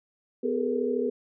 sine tone cluster, 249.8 / 404.8 / 438.3 / 477.4 Hz, B3 / G#4 / A4 / A#4, +20 / -44 / -7 / +41 cents, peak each -30 dBFS, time 0.43-1.1 s, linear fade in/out 10 ms, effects none

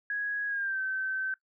sine tone with pitch glide, 1661.2 to 1541 Hz, G#6 to G6, 0 to -30 cents, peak -29 dBFS, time 0.1-1.34 s, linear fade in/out 2 ms, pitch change -130 cents, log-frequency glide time 0.47-0.8 s, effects noise-tail reverb RT60 0.1 s tail -20 dB re dry

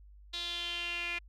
sawtooth tone with band-pass filter sweep, 346.3 Hz, F4, 15 cents flat, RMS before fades -37 dBFS, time 0.33-1.19 s, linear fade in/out 10 ms, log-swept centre 3800 to 2400 Hz, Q 6.1, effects added 50 Hz sine -52 dBFS peak until 1.28 s

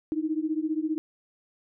sine beating tone pair, 306.7 / 321.7 Hz, D#4 / E4, -25 / -42 cents, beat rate 15 Hz, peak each -28 / -29 dBFS, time 0.12-0.98 s, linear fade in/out 0 ms, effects none

